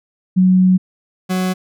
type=tone pair in turn; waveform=sine / 40% pulse; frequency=185 / 185 Hz; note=F#3 / F#3; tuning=0 / 0 cents; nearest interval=unison; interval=0 cents; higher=neither; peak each=-8 / -15 dBFS; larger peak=first; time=0.36-0.78 / 1.29-1.54 s; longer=first; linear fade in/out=20 ms; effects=none